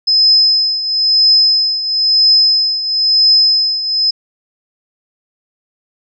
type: tone with tremolo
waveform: sine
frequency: 5100 Hz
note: D#8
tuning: 42 cents sharp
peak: -5 dBFS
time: 0.07-4.11 s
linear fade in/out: 10 ms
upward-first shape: triangle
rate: 1 Hz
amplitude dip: 75%
effects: none